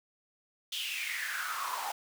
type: noise with high-pass filter sweep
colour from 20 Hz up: pink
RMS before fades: -36 dBFS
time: 0.72-1.92 s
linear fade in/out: 5 ms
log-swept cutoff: 3300 to 800 Hz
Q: 6.7
effects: none